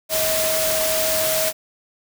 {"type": "tone in noise", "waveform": "sine", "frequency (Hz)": 635, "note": "D#5", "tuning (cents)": 35, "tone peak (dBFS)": -22, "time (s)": [0.09, 1.53], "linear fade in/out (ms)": 50, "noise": "white", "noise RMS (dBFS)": -22, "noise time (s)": [0.09, 1.53], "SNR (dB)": -3, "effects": []}